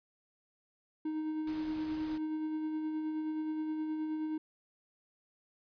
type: tone with tremolo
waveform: triangle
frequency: 311.1 Hz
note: D#4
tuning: in tune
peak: -30 dBFS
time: 1.05-4.38 s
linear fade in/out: 5 ms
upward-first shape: sine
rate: 9.5 Hz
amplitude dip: 30%
type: noise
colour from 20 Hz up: pink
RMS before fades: -50 dBFS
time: 1.47-2.18 s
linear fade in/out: 5 ms
effects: resampled to 11025 Hz